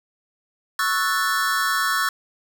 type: chord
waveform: square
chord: F# minor seventh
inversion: second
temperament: equal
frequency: 1108.7 / 1318.5 / 1480 / 1760 Hz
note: C#6 / E6 / F#6 / A6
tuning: 0 / 0 / 0 / 0 cents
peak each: -26 dBFS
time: 0.79-2.09 s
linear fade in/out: 2 ms
effects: none